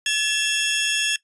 sawtooth tone cluster, 1721 / 2693 / 3286 Hz, A6 / E7 / G#7, -39 / +36 / -19 cents, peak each -21 dBFS, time 0.06-1.16 s, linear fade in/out 2 ms, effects noise-tail reverb RT60 0.1 s tail -19 dB re dry + resampled to 24000 Hz

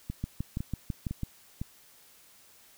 two click trains, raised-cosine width 5 ms, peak -19 / -21 dBFS, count 7 / 4, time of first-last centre 0.24-1.233 / 0.1-1.615 s, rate 6.04 / 1.98 Hz, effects white hiss -58 dBFS RMS until 2.77 s

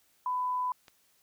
sine tone, 1000 Hz, B5, 21 cents sharp, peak -28 dBFS, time 0.26-0.72 s, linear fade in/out 2 ms
click, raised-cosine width 0.2 ms, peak -33 dBFS, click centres 0.882 s
effects white hiss -68 dBFS RMS until 1.22 s

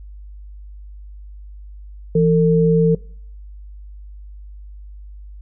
sine tone pair together, 166.4 / 451.2 Hz, E3 / A4, +17 / +44 cents, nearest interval octave + perfect fourth, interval 1727 cents, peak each -14 dBFS, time 2.15-2.95 s, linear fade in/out 5 ms, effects noise-tail reverb RT60 0.5 s tail -21 dB re dry + added 50 Hz sine -34 dBFS peak until 5.41 s

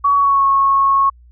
sine tone with pitch glide, 1128 to 1097.2 Hz, C#6 to C#6, +30 to -18 cents, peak -10 dBFS, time 0.04-1.1 s, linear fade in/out 10 ms, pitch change -48 cents, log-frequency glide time 0.16-0.45 s, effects added 60 Hz sine -42 dBFS peak until 1.31 s

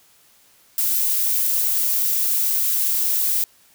violet noise, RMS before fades -20 dBFS, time 0.78-3.44 s, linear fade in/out 2 ms, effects white hiss -55 dBFS RMS until 3.74 s

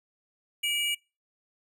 square tone pair together, 2319 / 2882 Hz, D7 / F#7, -22 / -46 cents, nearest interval major third, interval 376 cents, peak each -31 / -28 dBFS, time 0.63-0.95 s, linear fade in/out 10 ms, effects noise-tail reverb RT60 0.3 s tail -26 dB re dry

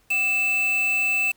triangle tone with quantisation, 2637 Hz, E7, in tune, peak -18 dBFS, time 0.1-1.32 s, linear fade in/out 10 ms, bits 5, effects pink hiss -62 dBFS RMS until 1.36 s

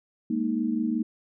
sine chord, Ab suspended second, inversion none, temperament equal, 207.7 / 233.1 / 311.1 Hz, Ab3 / Bb3 / Eb4, 0 / 0 / 0 cents, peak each -31 / -26 / -29 dBFS, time 0.3-1.03 s, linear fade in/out 5 ms, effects none

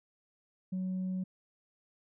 sine tone, 185.9 Hz, F#3, 8 cents sharp, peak -30 dBFS, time 0.72-1.24 s, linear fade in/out 10 ms, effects tanh soft clip ceiling -30 dBFS

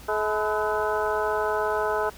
harmonic tone with a mistuned harmonic, 213.6 Hz, G#3, 49 cents sharp, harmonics 2 / 3 / 4 / 5 / 6 / 7, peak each -27 / -29 / -30 / -31 / -32 / -32 dBFS, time 0.08-2.1 s, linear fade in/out 10 ms, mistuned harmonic 5, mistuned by -96 cents, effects added 60 Hz sine -47 dBFS peak until 2.17 s + pink hiss -47 dBFS RMS until 2.17 s

